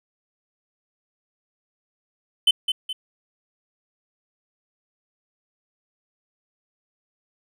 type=tone with echo; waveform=triangle; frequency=3051 Hz; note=G7; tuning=48 cents flat; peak=-11 dBFS; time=2.47-2.51 s; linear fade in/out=5 ms; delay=210 ms; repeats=2; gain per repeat=-7 dB; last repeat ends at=2.93 s; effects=none